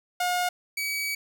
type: tone pair in turn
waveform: sawtooth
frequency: 717 / 2276 Hz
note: F5 / C#7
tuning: +45 / +45 cents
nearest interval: octave + minor sixth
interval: 2000 cents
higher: second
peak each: -20 / -24 dBFS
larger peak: first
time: 0.2-0.49 / 0.77-1.15 s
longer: second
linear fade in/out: 5 ms
effects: none